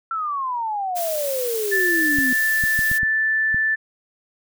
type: exponential sweep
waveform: sine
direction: down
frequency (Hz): 1359 to 250.5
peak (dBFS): -22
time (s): 0.11-2.33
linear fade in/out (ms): 2
type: noise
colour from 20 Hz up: blue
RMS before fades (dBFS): -29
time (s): 0.95-2.99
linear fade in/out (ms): 20
type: tone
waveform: sine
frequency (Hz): 1760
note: A6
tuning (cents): 0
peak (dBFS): -17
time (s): 1.71-3.76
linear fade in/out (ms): 20
type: clicks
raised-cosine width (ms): 5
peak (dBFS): -18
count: 6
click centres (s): 2.186 / 2.638 / 2.791 / 2.915 / 3.032 / 3.545
effects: none